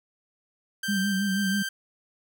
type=tone with tremolo; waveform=sawtooth; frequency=1568 Hz; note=G6; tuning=in tune; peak=-24 dBFS; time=0.83-1.69 s; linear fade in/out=5 ms; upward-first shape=triangle; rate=1.8 Hz; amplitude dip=30%
type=tone with vibrato; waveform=sine; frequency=196.3 Hz; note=G3; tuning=3 cents sharp; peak=-24 dBFS; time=0.88-1.63 s; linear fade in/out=10 ms; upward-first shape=sine; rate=6.2 Hz; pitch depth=73 cents each way
effects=none